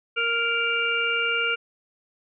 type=harmonic tone; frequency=466.2 Hz; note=A#4; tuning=in tune; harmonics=1 / 3 / 5 / 6; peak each=-31 / -25 / -27 / -27 dBFS; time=0.16-1.56 s; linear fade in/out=20 ms; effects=none